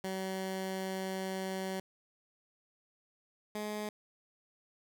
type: tone pair in turn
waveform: 15% pulse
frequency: 189.8 / 210.8 Hz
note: F#3 / G#3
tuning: +44 / +26 cents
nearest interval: major second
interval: 182 cents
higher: second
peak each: -29 / -30 dBFS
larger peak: first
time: 0.04-1.8 / 3.55-3.89 s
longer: first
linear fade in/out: 2 ms
effects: none